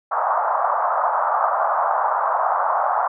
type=band-pass noise; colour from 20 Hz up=pink; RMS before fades=-20 dBFS; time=0.11-3.08 s; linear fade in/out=10 ms; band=650 to 1300 Hz; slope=48 dB/octave; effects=none